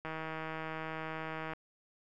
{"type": "click train", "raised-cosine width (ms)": 0.5, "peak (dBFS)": -25, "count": 237, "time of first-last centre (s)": [0.05, 1.534], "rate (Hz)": 159, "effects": []}